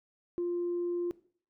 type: tone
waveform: sine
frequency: 349.2 Hz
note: F4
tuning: in tune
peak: -28 dBFS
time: 0.38-1.11 s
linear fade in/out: 0 ms
effects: noise-tail reverb RT60 0.5 s tail -19 dB re dry + tanh soft clip ceiling -26 dBFS